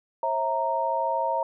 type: tone cluster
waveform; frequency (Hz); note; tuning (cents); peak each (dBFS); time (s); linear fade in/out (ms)
sine; 538 / 651 / 929; C5 / E5 / A#5; +48 / -22 / -6; -30 / -29 / -25; 0.23-1.43; 2
effects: none